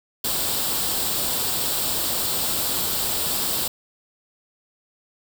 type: noise with comb filter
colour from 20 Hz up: white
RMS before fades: -24 dBFS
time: 0.24-3.68 s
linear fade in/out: 5 ms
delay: 0.24 ms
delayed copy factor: +0.55
effects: none